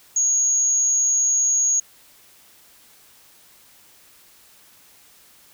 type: tone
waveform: sine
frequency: 6645 Hz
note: G#8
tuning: in tune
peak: -16 dBFS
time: 0.16-1.8 s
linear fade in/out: 5 ms
effects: white hiss -52 dBFS RMS until 5.53 s